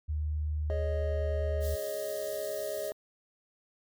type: tone with pitch glide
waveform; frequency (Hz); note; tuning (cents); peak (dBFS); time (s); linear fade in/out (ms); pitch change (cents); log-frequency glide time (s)
sine; 76 to 75.3; D#2 to D2; -40 to +44; -29; 0.08-1.76; 20; -16; 0.53-1.37
type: chord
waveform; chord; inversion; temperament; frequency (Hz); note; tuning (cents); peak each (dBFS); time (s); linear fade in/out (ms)
triangle; Ab suspended fourth; none; just; 415.3 / 553.7 / 623; Ab4 / Db5 / Eb5; 0 / -2 / +2; -38 / -37 / -33; 0.7-2.92; 0
type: band-stop noise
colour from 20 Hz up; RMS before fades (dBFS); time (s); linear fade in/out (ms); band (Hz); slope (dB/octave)
white; -45; 1.6-2.93; 50; 490 to 3200; 48
effects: none